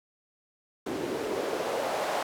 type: noise with band-pass filter sweep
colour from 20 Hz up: white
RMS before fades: -31 dBFS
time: 0.86-2.23 s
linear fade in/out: 5 ms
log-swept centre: 310 to 720 Hz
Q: 2.6
effects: none